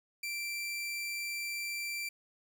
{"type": "tone", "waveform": "sawtooth", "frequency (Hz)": 2349, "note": "D7", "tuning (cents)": 0, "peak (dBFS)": -32, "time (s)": [0.23, 2.09], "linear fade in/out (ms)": 5, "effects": []}